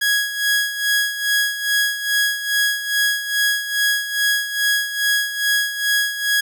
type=tone with tremolo; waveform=sawtooth; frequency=1661.2 Hz; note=G#6; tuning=in tune; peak=-11 dBFS; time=0.01-6.41 s; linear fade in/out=10 ms; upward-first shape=sine; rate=2.4 Hz; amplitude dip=70%; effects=none